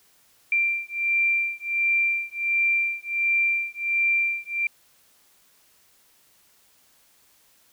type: beating tone pair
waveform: sine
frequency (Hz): 2363 / 2364.4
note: D7 / D7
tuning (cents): +10 / +11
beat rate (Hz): 1.4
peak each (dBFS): -24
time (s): 0.52-4.67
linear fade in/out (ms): 2
effects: white hiss -60 dBFS RMS until 7.72 s